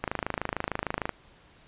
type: click train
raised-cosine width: 0.5 ms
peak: -13 dBFS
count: 29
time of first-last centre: 0.04-1.093 s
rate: 26.6 Hz
effects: pink hiss -57 dBFS RMS until 1.67 s + resampled to 8000 Hz